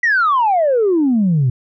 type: exponential sweep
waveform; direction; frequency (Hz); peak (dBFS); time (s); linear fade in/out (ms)
sine; down; 1975.5 to 120; -10; 0.03-1.5; 5
effects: tanh soft clip ceiling -8 dBFS